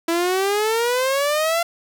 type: exponential sweep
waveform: sawtooth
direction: up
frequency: 329.6 to 690 Hz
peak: -14 dBFS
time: 0.08-1.63 s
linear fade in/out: 5 ms
effects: none

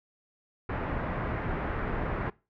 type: low-pass noise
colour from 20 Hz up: pink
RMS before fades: -32 dBFS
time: 0.69-2.3 s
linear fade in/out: 5 ms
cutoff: 1900 Hz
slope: 24 dB/octave
effects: noise-tail reverb RT60 0.3 s tail -22 dB re dry

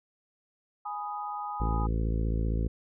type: chord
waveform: sine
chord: G# minor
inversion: none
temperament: equal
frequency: 830.6 / 987.8 / 1244.5 Hz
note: G#5 / B5 / D#6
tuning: 0 / 0 / 0 cents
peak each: -35 / -41 / -37 dBFS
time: 0.85-1.87 s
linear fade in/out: 10 ms
type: harmonic tone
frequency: 55.4 Hz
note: A1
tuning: 13 cents sharp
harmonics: 1 / 2 / 3 / 4 / 5 / 6 / 7 / 8 / 9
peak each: -27 / -33 / -37 / -39 / -41 / -43 / -44 / -45 / -46 dBFS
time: 1.6-2.68 s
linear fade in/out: 5 ms
effects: none

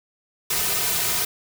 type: noise with comb filter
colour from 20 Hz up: white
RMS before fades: -23 dBFS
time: 0.5-1.25 s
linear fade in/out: 5 ms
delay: 3.6 ms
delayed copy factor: -0.8
effects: none

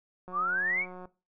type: click train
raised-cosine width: 1 ms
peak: -31 dBFS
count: 142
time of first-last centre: 0.28-1.055 s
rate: 182 Hz
type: exponential sweep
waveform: sine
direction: up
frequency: 1106 to 2349 Hz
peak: -26 dBFS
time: 0.32-0.86 s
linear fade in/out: 50 ms
effects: noise-tail reverb RT60 0.3 s tail -19 dB re dry

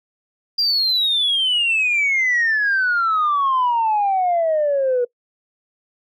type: exponential sweep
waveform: sine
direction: down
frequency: 4824 to 480.4 Hz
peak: -14 dBFS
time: 0.58-5.05 s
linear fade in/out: 10 ms
effects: noise-tail reverb RT60 0.1 s tail -22 dB re dry + tanh soft clip ceiling -12 dBFS

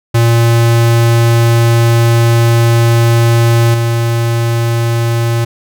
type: tone with level steps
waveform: square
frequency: 116.54 Hz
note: A#2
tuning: in tune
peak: -7 / -11 dBFS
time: 0.14-5.45 s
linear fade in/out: 10 ms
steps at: 3.74 s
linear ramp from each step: 2 ms
effects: none

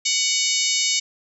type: harmonic tone with a mistuned harmonic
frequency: 740 Hz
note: F#5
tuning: in tune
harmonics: 3 / 4 / 5 / 6 / 7 / 8 / 9 / 10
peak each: -27 / -27 / -27 / -27 / -27 / -27 / -27 / -27 dBFS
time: 0.05-1 s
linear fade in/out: 10 ms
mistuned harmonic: 3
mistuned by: +21 cents
effects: none

